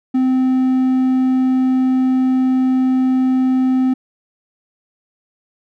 triangle tone, 258.5 Hz, C4, 21 cents flat, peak -10 dBFS, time 0.14-3.94 s, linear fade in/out 10 ms, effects none

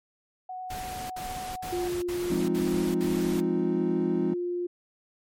sine tone with vibrato, 740 Hz, F#5, in tune, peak -34 dBFS, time 0.49-1.88 s, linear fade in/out 5 ms, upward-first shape triangle, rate 10 Hz, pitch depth 8 cents each way
pink noise bursts, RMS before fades -39 dBFS, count 6, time 0.7-3.405 s, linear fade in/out 5 ms, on 400 ms, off 61 ms
sine tone, 352.8 Hz, F4, 18 cents sharp, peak -27 dBFS, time 1.72-4.67 s, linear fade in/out 10 ms
triangle chord, F minor seventh, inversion none, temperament equal, 174.61 / 207.7 / 261.6 / 311.1 Hz, F3 / Ab3 / C4 / Eb4, 0 / 0 / 0 / 0 cents, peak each -29 dBFS, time 2.3-4.34 s, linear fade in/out 5 ms
effects MP3 64 kbps

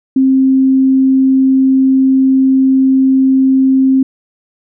sine tone, 264.9 Hz, C4, 22 cents sharp, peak -6 dBFS, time 0.16-4.03 s, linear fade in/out 5 ms, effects none

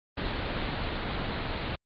pink low-pass noise, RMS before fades -32 dBFS, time 0.17-1.76 s, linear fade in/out 10 ms, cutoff 4400 Hz, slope 96 dB/octave, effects Opus 24 kbps

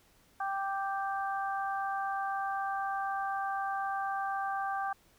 harmonic tone, 392 Hz, G4, in tune, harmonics 2 / 3 / 4, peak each -33 / -37 / -39 dBFS, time 0.4-4.93 s, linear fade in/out 5 ms, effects pink hiss -65 dBFS RMS until 5.18 s

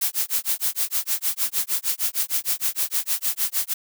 blue noise with tremolo, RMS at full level -21 dBFS, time 0.01-3.74 s, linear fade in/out 10 ms, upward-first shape sine, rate 6.5 Hz, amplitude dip 100%, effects none

